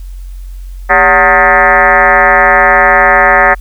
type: tone with frequency modulation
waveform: sine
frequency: 1255 Hz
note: D#6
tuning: 15 cents sharp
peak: -3 dBFS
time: 0.89-3.55 s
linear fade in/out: 20 ms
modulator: 171 Hz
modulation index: 4.3
effects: added 45 Hz sine -22 dBFS peak until 3.6 s + white hiss -47 dBFS RMS until 3.6 s